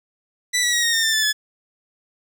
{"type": "tone with pitch steps", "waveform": "15% pulse", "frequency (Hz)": [1975.5, 1936, 1897.2, 1859.2, 1822, 1785.6, 1749.8, 1714.8], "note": ["B6", "B6", "A#6", "A#6", "A#6", "A6", "A6", "A6"], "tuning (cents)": [0, -35, 30, -5, -40, 25, -10, -45], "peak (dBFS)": -11, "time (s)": [0.53, 1.33], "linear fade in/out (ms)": 20, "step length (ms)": 100, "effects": []}